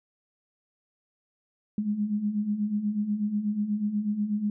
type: beating tone pair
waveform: sine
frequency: 202.7 / 210.9 Hz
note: G#3 / G#3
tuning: -42 / +27 cents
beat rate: 8.2 Hz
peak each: -32 / -26 dBFS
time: 1.78-4.5 s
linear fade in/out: 2 ms
effects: none